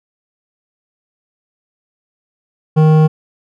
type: tone with hard clipping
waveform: sine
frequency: 155.8 Hz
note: D#3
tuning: 3 cents sharp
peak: -8 dBFS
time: 2.76-3.08 s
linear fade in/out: 20 ms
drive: 12 dB
effects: none